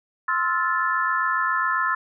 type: chord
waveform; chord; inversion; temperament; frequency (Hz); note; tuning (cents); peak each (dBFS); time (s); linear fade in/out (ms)
sine; F major seventh; second; just; 1047.7 / 1309.6 / 1396.9 / 1746.1; C6 / E6 / F6 / A6; +2 / -12 / 0 / -14; -25 / -25 / -28 / -25; 0.28-1.95; 5
effects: none